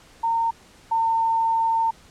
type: tone pair in turn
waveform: sine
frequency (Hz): 916 / 906.5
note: A#5 / A#5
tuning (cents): -31 / -49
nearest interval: unison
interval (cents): 18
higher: first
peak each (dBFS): -19 / -18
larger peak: second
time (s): 0.23-0.51 / 0.91-1.91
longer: second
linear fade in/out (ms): 10
effects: pink hiss -51 dBFS RMS until 2.1 s + low-pass 9000 Hz 12 dB/octave